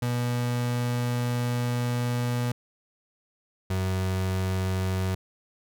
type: tone pair in turn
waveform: 35% pulse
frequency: 121.6 / 93.78 Hz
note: B2 / F#2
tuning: -26 / +24 cents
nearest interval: major third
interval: 450 cents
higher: first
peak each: -23 / -23 dBFS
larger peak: neither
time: 0.02-2.52 / 3.7-5.15 s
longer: first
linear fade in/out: 5 ms
effects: none